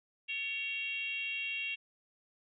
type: tone with frequency modulation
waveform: sine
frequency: 2746 Hz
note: F7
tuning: 30 cents flat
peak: -34 dBFS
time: 0.28-1.76 s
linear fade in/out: 20 ms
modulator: 504 Hz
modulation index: 0.86
effects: none